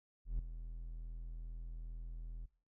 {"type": "tone with ADSR envelope", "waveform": "triangle", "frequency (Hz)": 41.2, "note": "E1", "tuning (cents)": 0, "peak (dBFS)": -30, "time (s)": [0.25, 2.46], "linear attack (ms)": 140, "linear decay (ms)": 6, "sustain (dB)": -11, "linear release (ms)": 10, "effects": ["noise-tail reverb RT60 0.4 s tail -21 dB re dry"]}